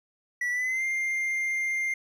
triangle tone with pitch glide, 1953 to 2105 Hz, B6 to C7, -20 to +10 cents, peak -24 dBFS, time 0.41-1.94 s, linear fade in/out 5 ms, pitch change +130 cents, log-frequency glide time 0.51-0.84 s, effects none

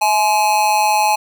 square tone with amplitude modulation, 846 Hz, G#5, 32 cents sharp, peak -10 dBFS, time 0.01-1.16 s, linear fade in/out 10 ms, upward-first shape sine, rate 196 Hz, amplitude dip 65%, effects none

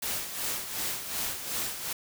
white noise with tremolo, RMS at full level -31 dBFS, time 0.02-1.93 s, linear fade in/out 5 ms, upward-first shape sine, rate 2.7 Hz, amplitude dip 60%, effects none

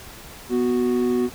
triangle tone pair together, 246.4 / 369.2 Hz, B3 / F#4, -4 / -4 cents, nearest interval perfect fifth, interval 700 cents, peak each -19 dBFS, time 0.49-1.3 s, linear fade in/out 50 ms, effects pink hiss -41 dBFS RMS until 1.34 s

